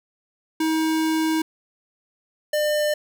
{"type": "tone pair in turn", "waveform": "square", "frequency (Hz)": [318, 600.3], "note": ["D#4", "D5"], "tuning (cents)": [38, 38], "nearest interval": "major seventh", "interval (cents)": 1100, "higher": "second", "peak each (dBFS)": -20, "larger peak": "neither", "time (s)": [[0.6, 1.42], [2.53, 2.94]], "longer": "first", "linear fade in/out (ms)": 5, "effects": []}